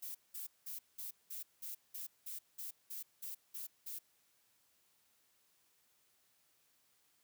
violet noise bursts, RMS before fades -45 dBFS, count 13, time 0.02-3.99 s, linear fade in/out 10 ms, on 130 ms, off 190 ms, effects white hiss -74 dBFS RMS until 7.23 s + high-pass 60 Hz 12 dB/octave

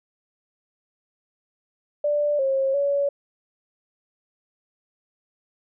sine tone with pitch steps, 588 / 538 / 565 Hz, D5 / C5 / C#5, +2 / +48 / +33 cents, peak -19 dBFS, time 2.04-3.09 s, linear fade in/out 5 ms, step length 350 ms, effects none

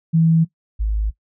sine tone pair in turn, 163.2 / 52.97 Hz, E3 / G#1, -17 / +35 cents, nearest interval octave + perfect fifth, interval 1948 cents, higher first, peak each -11 / -17 dBFS, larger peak first, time 0.13-0.45 / 0.79-1.11 s, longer neither, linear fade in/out 20 ms, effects noise-tail reverb RT60 0.1 s tail -18 dB re dry

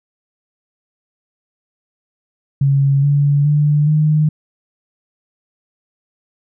sine tone with pitch steps, 138.59 / 143.23 / 148.02 / 152.98 Hz, C#3 / D3 / D3 / D#3, 0 / -43 / +14 / -29 cents, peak -10 dBFS, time 2.61-4.29 s, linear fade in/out 5 ms, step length 420 ms, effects none

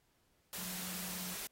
sine tone in noise, 181.7 Hz, F#3, 31 cents flat, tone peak -48 dBFS, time 0.58-1.34 s, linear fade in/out 0 ms, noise white, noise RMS -43 dBFS, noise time 0.53-1.47 s, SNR -8 dB, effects pink hiss -75 dBFS RMS until 1.51 s + AAC 48 kbps

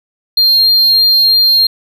triangle tone, 4201 Hz, C8, 6 cents sharp, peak -5 dBFS, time 0.37-1.67 s, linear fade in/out 5 ms, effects none

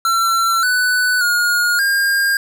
square tone with pitch steps, 1352 / 1493 / 1432 / 1611 Hz, E6 / F#6 / F6 / G6, +43 / +15 / +43 / +47 cents, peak -14 dBFS, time 0.05-2.37 s, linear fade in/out 2 ms, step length 580 ms, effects none

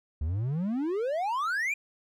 triangle exponential sweep, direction up, 70.5 to 2459 Hz, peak -25 dBFS, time 0.21-1.74 s, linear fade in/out 5 ms, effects none

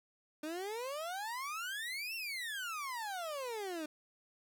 30% pulse exponential two-way sweep, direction up then down, 297.7 to 2764 to 297.7 Hz, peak -36 dBFS, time 0.43-3.86 s, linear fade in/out 5 ms, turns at 2.15 s, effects none

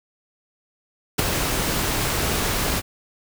pink noise with ADSR envelope, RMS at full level -18 dBFS, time 1.18-2.82 s, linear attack 12 ms, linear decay 13 ms, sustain -5 dB, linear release 40 ms, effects none

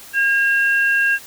sine tone pair together, 1620 / 2725 Hz, G#6 / F7, -43 / -43 cents, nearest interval major sixth, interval 900 cents, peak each -14 / -22 dBFS, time 0.13-1.19 s, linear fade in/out 50 ms, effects white hiss -40 dBFS RMS until 1.26 s

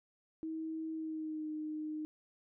sine tone with pitch glide, 319.6 to 307.6 Hz, D#4 to D#4, +47 to -20 cents, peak -37 dBFS, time 0.43-2.05 s, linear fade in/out 0 ms, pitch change -67 cents, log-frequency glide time 0.93-1.49 s, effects none

